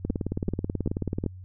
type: two click trains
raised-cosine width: 3 ms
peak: -15 / -14 dBFS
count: 23 / 4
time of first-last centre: 0.05-1.239 / 0.1-1.263 s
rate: 18.5 / 2.58 Hz
effects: added 92 Hz sine -40 dBFS peak until 1.44 s